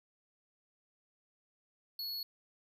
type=tone; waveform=square; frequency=4367 Hz; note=C#8; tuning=27 cents flat; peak=-38 dBFS; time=1.99-2.23 s; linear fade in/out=2 ms; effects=none